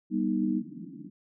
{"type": "chord", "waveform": "sine", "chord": "G augmented", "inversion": "none", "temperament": "equal with one note detuned", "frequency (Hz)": [196, 242.6, 311.1], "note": ["G3", "B3", "D#4"], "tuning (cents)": [0, -31, 0], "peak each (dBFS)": -29, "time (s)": [0.1, 0.63], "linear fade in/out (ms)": 50}
{"type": "band-pass noise", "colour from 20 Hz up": "white", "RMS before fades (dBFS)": -43, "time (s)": [0.41, 1.1], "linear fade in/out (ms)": 5, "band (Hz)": [150, 320], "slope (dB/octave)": 96}
{"effects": []}